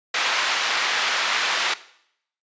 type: band-pass noise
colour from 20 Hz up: pink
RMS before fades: -23 dBFS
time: 0.14-1.74 s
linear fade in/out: 5 ms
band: 1200 to 4200 Hz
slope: 12 dB/octave
effects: noise-tail reverb RT60 0.7 s tail -17 dB re dry + resampled to 16000 Hz